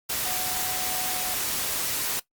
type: tone in noise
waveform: sine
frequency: 740 Hz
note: F#5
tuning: in tune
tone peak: -35 dBFS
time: 0.25-1.34 s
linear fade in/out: 10 ms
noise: white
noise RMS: -28 dBFS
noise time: 0.09-2.2 s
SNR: -10 dB
effects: noise-tail reverb RT60 0.1 s tail -17 dB re dry + Opus 48 kbps